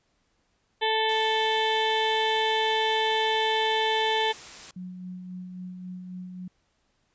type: harmonic tone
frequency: 440 Hz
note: A4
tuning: in tune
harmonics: 1 / 2 / 4 / 5 / 6 / 7 / 8 / 9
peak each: -28 / -26 / -31 / -35 / -39 / -32 / -31 / -41 dBFS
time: 0.81-4.33 s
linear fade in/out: 20 ms
type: noise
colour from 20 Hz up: white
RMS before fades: -43 dBFS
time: 1.09-4.71 s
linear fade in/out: 2 ms
type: tone with tremolo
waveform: sine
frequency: 182.3 Hz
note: F#3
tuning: 25 cents flat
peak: -34 dBFS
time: 4.76-6.48 s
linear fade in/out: 5 ms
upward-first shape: sine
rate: 3.7 Hz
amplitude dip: 35%
effects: pink hiss -71 dBFS RMS until 7.14 s + resampled to 16000 Hz